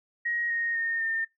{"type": "tone with pitch steps", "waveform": "sine", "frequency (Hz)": [1888, 1862, 1836.4, 1811.1], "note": ["A#6", "A#6", "A#6", "A6"], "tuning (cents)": [22, -2, -26, 50], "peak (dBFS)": -26, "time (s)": [0.25, 1.25], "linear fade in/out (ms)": 10, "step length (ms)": 250, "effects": ["noise-tail reverb RT60 0.2 s tail -24 dB re dry"]}